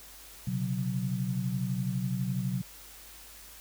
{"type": "chord", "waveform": "sine", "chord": "B suspended second", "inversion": "none", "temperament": "equal with one note detuned", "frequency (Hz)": [126.58, 138.59, 185], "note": ["B2", "C#3", "F#3"], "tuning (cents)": [43, 0, 0], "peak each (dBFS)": [-32, -35, -32], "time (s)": [0.47, 2.62], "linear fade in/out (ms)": 5, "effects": ["added 50 Hz sine -56 dBFS peak until 3.6 s", "white hiss -50 dBFS RMS until 3.6 s"]}